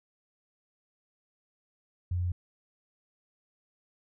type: tone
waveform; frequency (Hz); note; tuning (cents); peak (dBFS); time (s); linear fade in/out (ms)
sine; 88.9; F2; +31; -27; 2.11-2.32; 5
effects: none